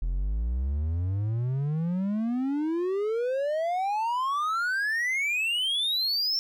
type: exponential sweep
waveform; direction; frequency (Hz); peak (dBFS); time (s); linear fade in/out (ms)
triangle; up; 41.34 to 5470; -23; 0.02-6.39; 0
effects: none